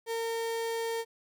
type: tone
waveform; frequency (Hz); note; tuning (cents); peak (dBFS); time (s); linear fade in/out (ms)
35% pulse; 457.3; A#4; -33; -29; 0.06-1.05; 50
effects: 11-bit